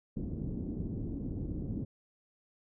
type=low-pass noise; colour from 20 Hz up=white; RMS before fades=-37 dBFS; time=0.16-1.85 s; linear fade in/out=10 ms; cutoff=290 Hz; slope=24 dB/octave; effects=none